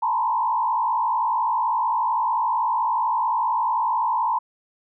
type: tone with frequency modulation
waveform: sine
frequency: 951 Hz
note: A#5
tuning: 34 cents sharp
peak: -19 dBFS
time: 0.02-4.39 s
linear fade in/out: 10 ms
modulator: 55.7 Hz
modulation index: 1.4
effects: none